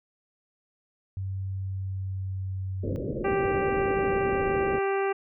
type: tone with pitch glide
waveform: sine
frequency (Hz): 95.9 to 94.91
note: G2 to F#2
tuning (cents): -37 to +45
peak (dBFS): -29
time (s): 1.17-2.96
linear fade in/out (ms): 0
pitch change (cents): -18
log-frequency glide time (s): 1.5-2.52
type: low-pass noise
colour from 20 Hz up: white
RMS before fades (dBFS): -32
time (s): 2.83-4.79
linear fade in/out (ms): 5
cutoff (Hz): 570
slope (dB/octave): 96
type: harmonic tone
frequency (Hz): 392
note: G4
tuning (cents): 0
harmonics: 1 / 2 / 3 / 4 / 5 / 6 / 7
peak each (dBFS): -25 / -31 / -35 / -37 / -39 / -41 / -42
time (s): 3.24-5.13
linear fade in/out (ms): 10
effects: none